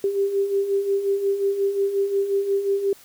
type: beating tone pair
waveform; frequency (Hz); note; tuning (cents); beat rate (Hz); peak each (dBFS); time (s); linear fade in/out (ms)
sine; 392 / 397.6; G4 / G4; 0 / +25; 5.6; -27 / -20; 0.04-2.93; 2
effects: white hiss -50 dBFS RMS until 3.04 s